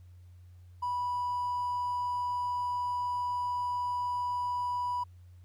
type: tone with hard clipping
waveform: triangle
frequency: 982 Hz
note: B5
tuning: 10 cents flat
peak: -30 dBFS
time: 0.82-5.04 s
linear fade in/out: 10 ms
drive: 4 dB
effects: added 89 Hz sine -50 dBFS peak until 5.44 s + pink hiss -73 dBFS RMS until 5.44 s